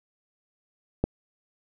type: click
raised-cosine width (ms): 2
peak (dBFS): -9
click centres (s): 1.04
effects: none